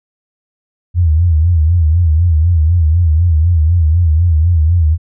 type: tone with vibrato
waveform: sine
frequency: 82.3 Hz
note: E2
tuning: 2 cents flat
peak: -7 dBFS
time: 0.94-4.98 s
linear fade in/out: 50 ms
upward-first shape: sine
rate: 4 Hz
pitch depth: 130 cents each way
effects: none